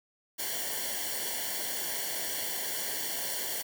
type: noise with comb filter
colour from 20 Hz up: white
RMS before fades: -34 dBFS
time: 0.38-3.63 s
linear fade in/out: 20 ms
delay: 0.79 ms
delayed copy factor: -0.85
effects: none